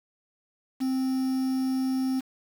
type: tone with quantisation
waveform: triangle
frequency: 261.6 Hz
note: C4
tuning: in tune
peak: -22 dBFS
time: 0.8-2.21 s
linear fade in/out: 20 ms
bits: 7
effects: none